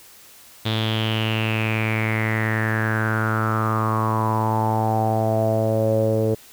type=tone with low-pass filter sweep; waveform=sawtooth; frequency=110.2 Hz; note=A2; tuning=3 cents sharp; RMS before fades=-21 dBFS; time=0.65-6.35 s; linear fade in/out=10 ms; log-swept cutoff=3600 to 480 Hz; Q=7.5; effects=white hiss -47 dBFS RMS until 6.52 s